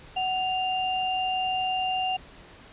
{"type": "tone pair together", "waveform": "sine", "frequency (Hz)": [745.8, 2794], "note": ["F#5", "F7"], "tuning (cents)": [14, 0], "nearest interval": "octave + major seventh", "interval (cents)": 2286, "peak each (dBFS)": [-26, -29], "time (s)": [0.16, 2.17], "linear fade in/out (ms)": 10, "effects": ["pink hiss -49 dBFS RMS until 2.72 s", "resampled to 8000 Hz"]}